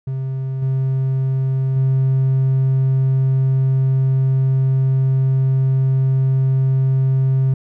triangle tone with level steps, 132.7 Hz, C3, 25 cents sharp, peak -18 / -13 / -10 dBFS, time 0.07-7.54 s, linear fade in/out 5 ms, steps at 0.62 / 1.76 s, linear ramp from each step 5 ms, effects tanh soft clip ceiling -7 dBFS

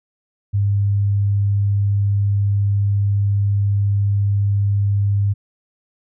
sine tone, 100.8 Hz, G2, 49 cents sharp, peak -14 dBFS, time 0.53-5.34 s, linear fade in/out 20 ms, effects none

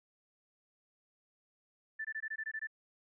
sine tone bursts, 1763 Hz, A6, 3 cents sharp, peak -36 dBFS, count 9, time 1.99-2.672 s, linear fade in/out 10 ms, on 58 ms, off 20 ms, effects none

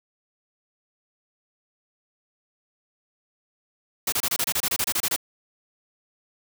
white noise bursts, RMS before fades -24 dBFS, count 14, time 4.07-5.163 s, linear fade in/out 5 ms, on 53 ms, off 27 ms, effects none

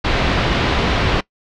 pink low-pass noise, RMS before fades -17 dBFS, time 0.04-1.21 s, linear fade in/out 10 ms, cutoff 4000 Hz, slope 24 dB/octave, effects noise-tail reverb RT60 0.1 s tail -21 dB re dry

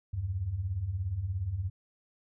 sine beating tone pair, 79.6 / 96.6 Hz, D#2 / G2, +40 / -25 cents, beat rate 17 Hz, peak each -37 / -31 dBFS, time 0.13-1.7 s, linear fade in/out 10 ms, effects none

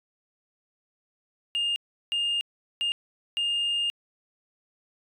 sine tone bursts at uneven times, 2823 Hz, F7, 18 cents sharp, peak -22 dBFS, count 4, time 1.55-1.76 / 2.12-2.41 / 2.81-2.92 / 3.37-3.9 s, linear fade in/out 0 ms, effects tanh soft clip ceiling -22 dBFS

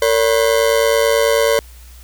40% pulse ring-modulated tone, 513 Hz, C5, 34 cents flat, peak -8 dBFS, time 0.02-1.59 s, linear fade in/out 0 ms, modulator 54.6 Hz, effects added 60 Hz sine -37 dBFS peak until 2.03 s + white hiss -46 dBFS RMS until 2.03 s

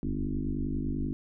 sine tone with frequency modulation, 146.83 Hz, D3, in tune, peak -28 dBFS, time 0.03-1.13 s, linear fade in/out 0 ms, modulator 50.2 Hz, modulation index 3.3, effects none

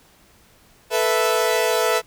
sawtooth chord, A suspended second, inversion none, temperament equal, 440 / 493.9 / 659.3 Hz, A4 / B4 / E5, 0 / 0 / 0 cents, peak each -18 dBFS, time 0.9-2.02 s, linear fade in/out 50 ms, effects pink hiss -54 dBFS RMS until 2.06 s

